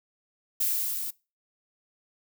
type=noise with level ramp; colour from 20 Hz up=violet; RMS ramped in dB=-25 to -34 dBFS; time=0.6-1.11 s; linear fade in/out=10 ms; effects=noise-tail reverb RT60 0.3 s tail -23 dB re dry